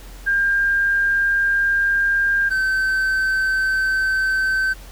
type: tone pair in turn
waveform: sine / triangle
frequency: 1601 / 1541.1 Hz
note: G6 / G6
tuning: +36 / -30 cents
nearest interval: minor second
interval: 66 cents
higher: first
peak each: -15 dBFS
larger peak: neither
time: 0.26-2.5 / 2.5-4.74 s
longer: neither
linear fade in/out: 20 ms
effects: added 44 Hz sine -36 dBFS peak until 4.91 s + pink hiss -44 dBFS RMS until 4.91 s